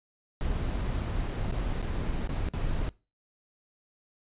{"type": "noise with dropouts", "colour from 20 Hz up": "brown", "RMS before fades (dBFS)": -30, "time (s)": [0.41, 2.89], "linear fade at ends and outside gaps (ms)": 0, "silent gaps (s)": [[1.514, 1.524], [1.818, 1.827], [2.273, 2.292], [2.486, 2.536]], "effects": ["noise-tail reverb RT60 0.3 s tail -22 dB re dry", "resampled to 8000 Hz"]}